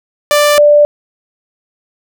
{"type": "tone pair in turn", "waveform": ["sawtooth", "sine"], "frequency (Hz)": [589, 589], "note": ["D5", "D5"], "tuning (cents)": [5, 5], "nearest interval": "unison", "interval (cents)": 0, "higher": "neither", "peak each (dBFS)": -3, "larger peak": "neither", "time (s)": [[0.31, 0.58], [0.58, 0.85]], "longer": "neither", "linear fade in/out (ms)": 0, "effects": []}